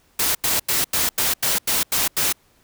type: noise bursts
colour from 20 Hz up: white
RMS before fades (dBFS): -20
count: 9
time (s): 0.19-2.326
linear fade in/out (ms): 5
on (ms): 160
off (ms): 87
effects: pink hiss -59 dBFS RMS until 2.63 s